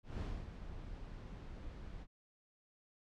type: noise with ADSR envelope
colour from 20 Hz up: brown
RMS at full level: -39 dBFS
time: 0.03-2.07 s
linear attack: 170 ms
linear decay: 260 ms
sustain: -9 dB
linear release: 54 ms
effects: low-pass 5000 Hz 12 dB/octave